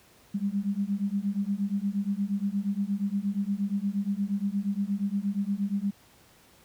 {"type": "beating tone pair", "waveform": "sine", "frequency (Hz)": [196, 204.5], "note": ["G3", "G#3"], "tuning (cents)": [0, -26], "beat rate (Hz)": 8.5, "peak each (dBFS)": -29, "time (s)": [0.34, 5.91], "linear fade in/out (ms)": 10, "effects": ["pink hiss -58 dBFS RMS until 6.64 s", "high-pass 60 Hz 12 dB/octave"]}